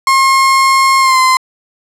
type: tone with pitch glide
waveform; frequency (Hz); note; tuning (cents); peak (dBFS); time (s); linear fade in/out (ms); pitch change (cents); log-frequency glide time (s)
35% pulse; 1073 to 1035.3; C6 to C6; +43 to -19; -5; 0.07-1.37; 2; -62; 0.99-1.19
effects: low-pass 10000 Hz 12 dB/octave